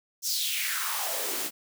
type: noise with high-pass filter sweep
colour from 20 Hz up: white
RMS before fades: -30 dBFS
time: 0.22-1.51 s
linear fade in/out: 50 ms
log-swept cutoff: 6100 to 220 Hz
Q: 3.7
effects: none